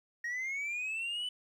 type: linear sweep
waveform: sine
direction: up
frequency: 1864.7 to 3010 Hz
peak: -31 dBFS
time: 0.24-1.29 s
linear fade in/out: 5 ms
effects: tanh soft clip ceiling -33 dBFS + 11-bit